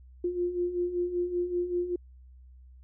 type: beating tone pair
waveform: sine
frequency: 349.2 / 354.4 Hz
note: F4 / F4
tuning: 0 / +25 cents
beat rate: 5.2 Hz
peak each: -34 / -28 dBFS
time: 0.24-1.96 s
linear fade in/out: 5 ms
effects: added 63 Hz sine -49 dBFS peak until 2.83 s